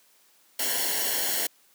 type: noise with comb filter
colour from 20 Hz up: white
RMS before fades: -27 dBFS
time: 0.59-1.47 s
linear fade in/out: 5 ms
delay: 0.81 ms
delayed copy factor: -0.75
effects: white hiss -61 dBFS RMS until 1.74 s + high-pass 200 Hz 12 dB/octave